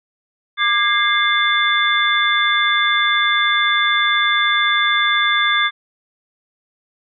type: tone cluster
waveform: sine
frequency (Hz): 1191 / 1635 / 2101 / 3511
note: D6 / G#6 / C7 / A7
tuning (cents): +24 / -28 / +7 / -4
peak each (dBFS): -19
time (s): 0.57-5.71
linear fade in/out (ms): 50
effects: none